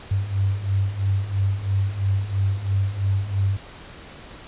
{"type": "beating tone pair", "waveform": "sine", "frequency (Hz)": [96, 99], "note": ["G2", "G2"], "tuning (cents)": [-36, 18], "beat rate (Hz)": 3, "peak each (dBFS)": [-25, -21], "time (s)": [0.11, 3.57], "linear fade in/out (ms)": 5, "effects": ["pink hiss -42 dBFS RMS until 4.47 s", "resampled to 8000 Hz"]}